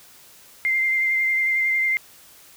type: tone with vibrato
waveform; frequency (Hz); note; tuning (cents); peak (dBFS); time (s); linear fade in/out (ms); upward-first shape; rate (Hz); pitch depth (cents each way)
sine; 2093; C7; 0; -18; 0.65-1.97; 0; triangle; 11; 21
effects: white hiss -49 dBFS RMS until 2.56 s

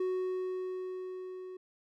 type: tone with level ramp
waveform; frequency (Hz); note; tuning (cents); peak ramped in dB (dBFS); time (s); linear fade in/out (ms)
triangle; 370; F#4; 0; -27 to -40; 0-1.57; 5
effects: none

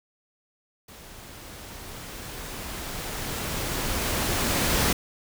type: noise with level ramp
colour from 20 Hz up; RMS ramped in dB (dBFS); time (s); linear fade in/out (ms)
pink; -46 to -22; 0.88-4.93; 5
effects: none

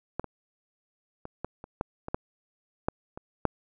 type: clicks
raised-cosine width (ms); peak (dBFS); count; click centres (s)
1; -15 / -23 / -25 / -18 / -27 / -14 / -21 / -13 / -11 / -25 / -8; 11; 0.196 / 0.243 / 1.254 / 1.446 / 1.641 / 1.811 / 2.084 / 2.145 / 2.885 / 3.175 / 3.453
effects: none

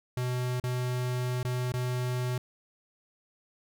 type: tone with dropouts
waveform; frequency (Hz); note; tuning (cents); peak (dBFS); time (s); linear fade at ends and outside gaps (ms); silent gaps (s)
square; 125.1; B2; +23; -29; 0.17-2.38; 2; 0.599-0.638 / 1.43-1.449 / 1.721-1.739
effects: none

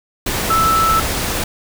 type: tone in noise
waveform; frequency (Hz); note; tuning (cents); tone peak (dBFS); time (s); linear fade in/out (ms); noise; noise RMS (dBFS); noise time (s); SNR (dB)
sine; 1317; E6; -2; -12; 0.5-1; 5; pink; -20; 0.26-1.44; +5
effects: none

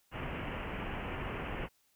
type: low-pass noise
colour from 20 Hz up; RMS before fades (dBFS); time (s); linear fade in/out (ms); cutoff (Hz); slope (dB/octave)
pink; -39; 0.11-1.69; 50; 3000; 96
effects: white hiss -72 dBFS RMS until 1.95 s

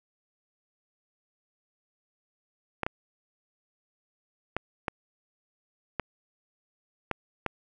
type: clicks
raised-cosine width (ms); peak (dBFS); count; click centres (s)
0.5; -13; 7; 2.833 / 2.865 / 4.566 / 4.882 / 5.997 / 7.113 / 7.463
effects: none

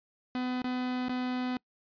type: tone with dropouts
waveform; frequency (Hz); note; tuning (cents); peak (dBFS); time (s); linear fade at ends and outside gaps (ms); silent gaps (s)
45% pulse; 251.6; B3; +32; -30; 0.35-1.57; 1; 0.619-0.643 / 1.084-1.094
effects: noise-tail reverb RT60 0.1 s tail -25 dB re dry + resampled to 11025 Hz

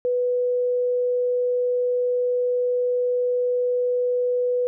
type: tone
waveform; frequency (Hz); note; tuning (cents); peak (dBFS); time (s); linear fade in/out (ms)
sine; 493.9; B4; 0; -19; 0.05-4.67; 0
effects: none

